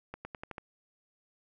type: accelerating click train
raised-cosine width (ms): 0.5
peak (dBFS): -25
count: 6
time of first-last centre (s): 0.14-0.582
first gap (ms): 110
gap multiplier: 0.89
effects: none